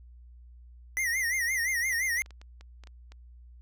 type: tone with vibrato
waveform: square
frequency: 1975.5 Hz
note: B6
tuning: in tune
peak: -27 dBFS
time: 0.97-2.22 s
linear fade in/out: 0 ms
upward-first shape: sine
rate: 5.8 Hz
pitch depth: 130 cents each way
type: clicks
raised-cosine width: 0.2 ms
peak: -33 dBFS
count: 10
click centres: 1.927 / 2.173 / 2.213 / 2.261 / 2.307 / 2.415 / 2.61 / 2.837 / 2.872 / 3.12 s
effects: added 60 Hz sine -48 dBFS peak until 3.61 s